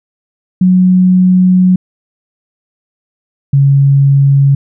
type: tone pair in turn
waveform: sine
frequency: 183.6 / 138.84 Hz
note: F#3 / C#3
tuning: -13 / +3 cents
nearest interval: perfect fourth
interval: 484 cents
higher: first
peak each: -4 dBFS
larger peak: neither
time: 0.61-1.76 / 3.53-4.55 s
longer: first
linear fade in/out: 5 ms
effects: none